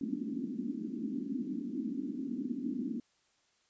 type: band-pass noise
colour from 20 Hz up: pink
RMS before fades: -37 dBFS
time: 0.01-3 s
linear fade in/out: 2 ms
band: 220 to 290 Hz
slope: 48 dB/octave
effects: white hiss -72 dBFS RMS until 3.69 s + resampled to 16000 Hz